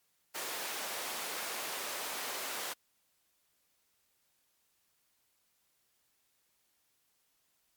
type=high-pass noise; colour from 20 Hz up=pink; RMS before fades=-39 dBFS; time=0.34-2.74 s; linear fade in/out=20 ms; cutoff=560 Hz; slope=12 dB/octave; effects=white hiss -75 dBFS RMS until 7.76 s + MP3 96 kbps